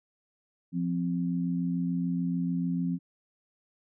sine tone pair together, 174.1 / 260.9 Hz, F3 / C4, -5 / -5 cents, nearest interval perfect fifth, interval 700 cents, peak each -28 / -31 dBFS, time 0.72-2.99 s, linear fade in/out 50 ms, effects none

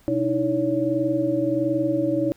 sine tone cluster, 126.4 / 302.6 / 324 / 563 Hz, B2 / D#4 / E4 / C#5, +41 / -48 / -30 / +27 cents, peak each -31 / -25 / -23 / -25 dBFS, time 0.08-2.32 s, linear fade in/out 0 ms, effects pink hiss -57 dBFS RMS until 2.36 s

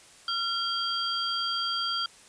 sine tone cluster, 1372 / 3230 / 4710 Hz, F6 / G#7 / D8, -31 / -49 / +4 cents, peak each -31 / -31 / -32 dBFS, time 0.28-2.06 s, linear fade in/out 2 ms, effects white hiss -53 dBFS RMS until 2.28 s + resampled to 22050 Hz

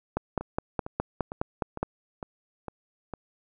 two click trains, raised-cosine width 1 ms, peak -12 / -21 dBFS, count 9 / 7, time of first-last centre 0.17-1.83 / 0.41-3.137 s, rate 4.82 / 2.2 Hz, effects none

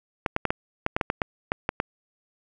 clicks, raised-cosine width 0.5 ms, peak -8 dBFS, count 12, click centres 0.262 / 0.364 / 0.453 / 0.505 / 0.864 / 0.965 / 1.012 / 1.101 / 1.218 / 1.519 / 1.691 / 1.801 s, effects none

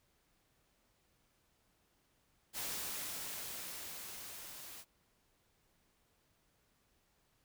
white noise with level ramp, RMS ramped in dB -40 to -51 dBFS, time 2.53-4.85 s, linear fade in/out 50 ms, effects pink hiss -75 dBFS RMS until 7.44 s

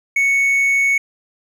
triangle tone, 2217 Hz, C#7, in tune, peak -11 dBFS, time 0.16-0.98 s, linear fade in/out 5 ms, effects none

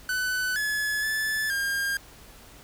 45% pulse tone with pitch steps, 1502 / 1707 / 1739 / 1609 Hz, F#6 / G#6 / A6 / G6, +26 / +47 / -21 / +45 cents, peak -25 dBFS, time 0.09-1.97 s, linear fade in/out 2 ms, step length 470 ms, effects added 50 Hz sine -54 dBFS peak until 2.63 s + pink hiss -50 dBFS RMS until 2.63 s

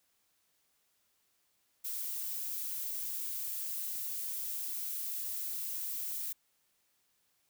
violet noise, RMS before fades -38 dBFS, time 1.84-6.33 s, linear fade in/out 10 ms, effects white hiss -75 dBFS RMS until 7.49 s

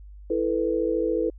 sine chord, E suspended fourth, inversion none, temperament equal, 329.6 / 440 / 493.9 Hz, E4 / A4 / B4, 0 / 0 / 0 cents, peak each -26 dBFS, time 0.3-1.3 s, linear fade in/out 5 ms, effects added 50 Hz sine -41 dBFS peak until 1.38 s

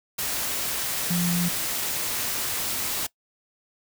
sine tone in noise, 174.61 Hz, F3, in tune, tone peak -22 dBFS, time 1.1-1.49 s, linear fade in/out 10 ms, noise white, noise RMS -28 dBFS, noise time 0.18-3.07 s, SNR +3 dB, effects noise-tail reverb RT60 0.1 s tail -21 dB re dry

